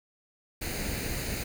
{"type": "noise with comb filter", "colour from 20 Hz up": "pink", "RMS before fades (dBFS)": -33, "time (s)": [0.61, 1.44], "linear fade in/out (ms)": 10, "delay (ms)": 0.45, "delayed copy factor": 0.6, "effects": []}